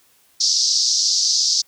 pink band-pass noise, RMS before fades -18 dBFS, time 0.4-1.62 s, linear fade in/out 10 ms, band 4600 to 6000 Hz, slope 48 dB/octave, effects white hiss -57 dBFS RMS until 1.67 s

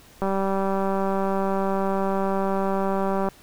click train, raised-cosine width 1 ms, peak -12 dBFS, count 596, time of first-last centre 0.22-3.287 s, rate 194 Hz, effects pink hiss -51 dBFS RMS until 3.42 s

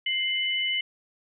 sine tone pair together, 2097 / 2984 Hz, C7 / F#7, +3 / +14 cents, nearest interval tritone, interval 611 cents, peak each -28 / -26 dBFS, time 0.06-0.81 s, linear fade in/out 5 ms, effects none

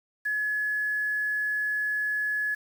sine tone with quantisation, 1700 Hz, G#6, 40 cents sharp, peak -25 dBFS, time 0.25-2.55 s, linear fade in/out 10 ms, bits 8, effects none

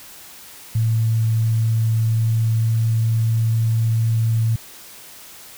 sine tone with pitch glide, 112.3 to 113.02 Hz, A2 to A2, +36 to +47 cents, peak -15 dBFS, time 0.75-4.56 s, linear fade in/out 5 ms, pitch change +11 cents, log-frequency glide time 1.91-3.13 s, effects white hiss -41 dBFS RMS until 5.57 s

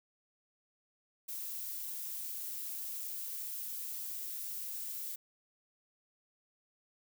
violet noise, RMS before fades -41 dBFS, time 1.28-5.16 s, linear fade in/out 10 ms, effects none

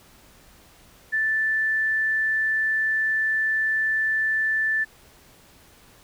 sine tone, 1760 Hz, A6, in tune, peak -20 dBFS, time 1.12-4.85 s, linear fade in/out 20 ms, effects pink hiss -53 dBFS RMS until 6.03 s

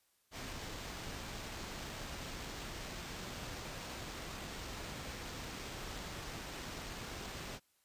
pink noise with sample-and-hold, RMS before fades -45 dBFS, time 0.31-7.6 s, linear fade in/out 50 ms, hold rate 11025 Hz, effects white hiss -75 dBFS RMS until 7.84 s + resampled to 32000 Hz

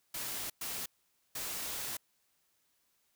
white noise bursts at uneven times, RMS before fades -39 dBFS, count 3, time 0.14-0.5 / 0.61-0.86 / 1.35-1.97 s, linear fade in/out 5 ms, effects white hiss -75 dBFS RMS until 3.15 s

